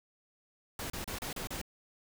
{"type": "noise bursts", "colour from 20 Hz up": "pink", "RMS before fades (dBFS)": -39, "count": 6, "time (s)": [0.79, 1.615], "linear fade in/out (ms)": 2, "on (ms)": 110, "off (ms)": 33, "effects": []}